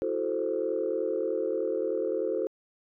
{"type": "chord", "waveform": "sine", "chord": "F# half-diminished seventh", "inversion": "third", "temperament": "equal", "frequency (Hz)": [329.6, 370, 440, 523.3], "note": ["E4", "F#4", "A4", "C5"], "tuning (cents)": [0, 0, 0, 0], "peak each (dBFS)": [-34, -32, -30, -31], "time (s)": [0.02, 2.47], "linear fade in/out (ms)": 0, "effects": ["tanh soft clip ceiling -18 dBFS"]}